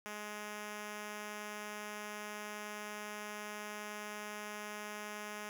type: tone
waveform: 5% pulse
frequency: 209.6 Hz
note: G#3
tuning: 16 cents sharp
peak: -31 dBFS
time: 0.06-5.49 s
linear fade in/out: 0 ms
effects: none